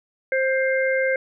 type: harmonic tone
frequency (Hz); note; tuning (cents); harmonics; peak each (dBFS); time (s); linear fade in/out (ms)
527; C5; +12; 1 / 3 / 4; -20 / -25 / -26; 0.32-1.16; 2
effects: none